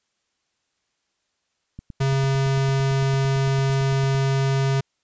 click train, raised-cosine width 5 ms, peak -24 dBFS, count 22, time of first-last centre 1.79-4.15 s, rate 8.9 Hz
square tone, 135.6 Hz, C#3, 38 cents flat, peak -19 dBFS, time 2-4.81 s, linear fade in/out 10 ms
violet noise with exponential decay, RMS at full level -28 dBFS, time 3.72-3.9 s, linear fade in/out 5 ms, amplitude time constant 38 ms
effects white hiss -73 dBFS RMS until 5.03 s + resampled to 16000 Hz

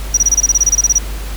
triangle tone bursts, 5800 Hz, F#8, 35 cents flat, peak -6 dBFS, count 15, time 0.14-0.984 s, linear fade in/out 5 ms, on 32 ms, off 26 ms, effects added 50 Hz sine -21 dBFS peak until 1.36 s + pink hiss -31 dBFS RMS until 1.36 s

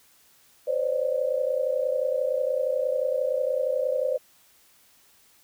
sine tone cluster, 513 / 544 / 599 Hz, C5 / C#5 / D5, -34 / -33 / +34 cents, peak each -26 / -28 / -28 dBFS, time 0.67-4.18 s, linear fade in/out 10 ms, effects white hiss -59 dBFS RMS until 5.43 s

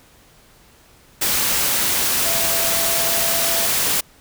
sine tone in noise, 670 Hz, E5, 28 cents sharp, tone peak -27 dBFS, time 2.25-3.67 s, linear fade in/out 10 ms, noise white, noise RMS -19 dBFS, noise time 1.21-4.01 s, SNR -11 dB, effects pink hiss -51 dBFS RMS until 4.2 s

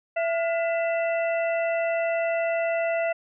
harmonic tone with a mistuned harmonic, 667 Hz, E5, 20 cents sharp, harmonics 1 / 2 / 3 / 4, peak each -23 / -35 / -33 / -35 dBFS, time 0.16-3.13 s, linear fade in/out 10 ms, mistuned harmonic 2, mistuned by +110 cents, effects none

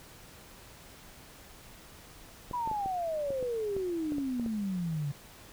clicks, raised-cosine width 2 ms, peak -27 dBFS, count 11, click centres 2.512 / 2.675 / 2.714 / 2.86 / 3.305 / 3.427 / 3.766 / 4.121 / 4.183 / 4.397 / 4.462 s
sine exponential sweep, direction down, 1000 to 138.59 Hz, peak -30 dBFS, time 2.53-5.12 s, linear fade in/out 10 ms
effects pink hiss -52 dBFS RMS until 5.52 s

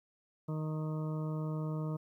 harmonic tone, 155.4 Hz, D#3, 2 cents flat, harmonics 1 / 2 / 3 / 4 / 6 / 7 / 8, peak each -34 / -43 / -46 / -48 / -53 / -53 / -53 dBFS, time 0.48-1.97 s, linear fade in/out 10 ms, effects 12-bit

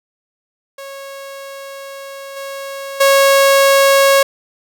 sawtooth tone with level steps, 550 Hz, C#5, 14 cents flat, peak -25 / -21 / -4 dBFS, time 0.78-4.23 s, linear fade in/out 5 ms, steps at 2.36 / 3 s, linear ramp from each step 10 ms, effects none

